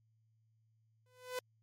sawtooth tone with exponential growth, 503 Hz, B4, 32 cents sharp, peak -31 dBFS, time 1.06-1.39 s, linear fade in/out 2 ms, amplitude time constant 70 ms, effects added 111 Hz sine -70 dBFS peak until 1.62 s + MP3 64 kbps

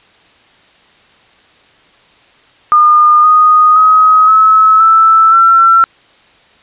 sine tone with pitch steps, 1215 / 1240.5 / 1266.6 / 1293.2 / 1320.4 / 1348.1 Hz, D#6 / D#6 / D#6 / E6 / E6 / E6, -42 / -6 / +30 / -34 / +2 / +38 cents, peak -3 dBFS, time 2.72-5.84 s, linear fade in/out 0 ms, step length 520 ms, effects white hiss -46 dBFS RMS until 6.62 s + resampled to 8000 Hz

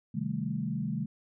sine chord, A half-diminished seventh, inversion first, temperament equal, 130.81 / 155.56 / 196 / 220 Hz, C3 / Eb3 / G3 / A3, 0 / 0 / 0 / 0 cents, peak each -37 / -35 / -35 / -35 dBFS, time 0.14-1.06 s, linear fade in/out 10 ms, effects none

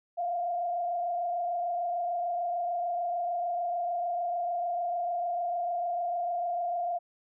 sine tone with frequency modulation, 698.5 Hz, F5, in tune, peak -28 dBFS, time 0.17-6.99 s, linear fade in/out 20 ms, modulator 26.7 Hz, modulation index 0.82, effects none

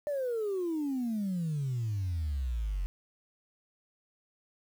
sine exponential sweep, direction down, 600 to 43.65 Hz, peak -28 dBFS, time 0.07-2.86 s, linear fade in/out 0 ms, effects tanh soft clip ceiling -27 dBFS + 9-bit

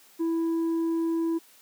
sine tone with tanh clipping, 330 Hz, E4, 2 cents sharp, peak -24 dBFS, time 0.19-1.39 s, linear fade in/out 20 ms, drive 3 dB, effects white hiss -56 dBFS RMS until 1.61 s + high-pass 200 Hz 12 dB/octave

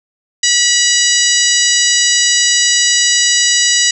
harmonic tone, 972 Hz, B5, 28 cents flat, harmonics 2 / 3 / 4 / 5 / 6 / 7 / 8, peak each -17 / -17 / -17 / -17 / -17 / -17 / -17 dBFS, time 0.43-3.91 s, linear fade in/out 5 ms, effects none

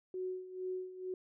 sine tone with tremolo, 370 Hz, F#4, in tune, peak -35 dBFS, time 0.14-1.14 s, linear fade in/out 2 ms, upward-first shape sine, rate 2.2 Hz, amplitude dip 75%, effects none

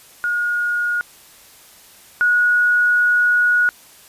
sine tone pair in turn, 1437 / 1455.4 Hz, F6 / F#6, +49 / -29 cents, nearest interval unison, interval 22 cents, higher second, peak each -17 / -12 dBFS, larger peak second, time 0.24-1.01 / 2.21-3.69 s, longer second, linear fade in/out 0 ms, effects white hiss -46 dBFS RMS until 4.08 s + resampled to 32000 Hz

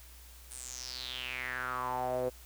sawtooth tone with band-pass filter sweep, 126.7 Hz, B2, 45 cents sharp, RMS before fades -37 dBFS, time 0.5-2.3 s, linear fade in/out 20 ms, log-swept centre 9600 to 490 Hz, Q 5.9, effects added 60 Hz sine -52 dBFS peak until 2.45 s + white hiss -56 dBFS RMS until 2.45 s

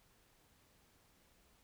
silence, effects pink hiss -70 dBFS RMS until 1.63 s

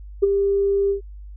sine tone with ADSR envelope, 397.6 Hz, G4, 25 cents sharp, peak -9 dBFS, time 0.22-1.01 s, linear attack 16 ms, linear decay 19 ms, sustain -7 dB, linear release 110 ms, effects tanh soft clip ceiling -5 dBFS + added 50 Hz sine -35 dBFS peak until 1.36 s

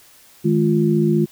sine tone cluster, 156.6 / 211.6 / 348.9 Hz, D#3 / G#3 / F4, +11 / +33 / -2 cents, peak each -18 dBFS, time 0.44-1.26 s, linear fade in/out 20 ms, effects white hiss -49 dBFS RMS until 1.31 s

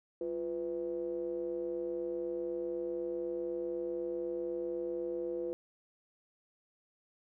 triangle ring-modulated tone, 76 Hz, D#2, 40 cents flat, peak -29 dBFS, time 0.21-5.53 s, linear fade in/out 0 ms, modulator 424 Hz, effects none

